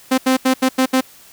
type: tone bursts at uneven times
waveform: sawtooth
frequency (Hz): 260.2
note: C4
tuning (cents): -9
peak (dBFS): -8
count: 6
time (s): 0.11-0.18 / 0.26-0.37 / 0.45-0.54 / 0.62-0.69 / 0.78-0.86 / 0.93-1.01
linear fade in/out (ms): 10
effects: white hiss -45 dBFS RMS until 1.32 s